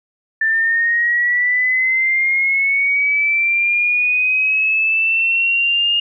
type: linear sweep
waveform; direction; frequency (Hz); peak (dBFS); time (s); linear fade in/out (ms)
sine; up; 1770 to 2840; -13; 0.41-6; 5
effects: none